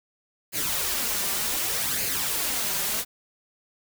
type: noise with flanger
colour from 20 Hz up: white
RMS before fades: -27 dBFS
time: 0.52-3.05 s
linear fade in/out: 50 ms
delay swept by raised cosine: 0.43 to 5.13 ms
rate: 0.66 Hz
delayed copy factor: +0.55
effects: none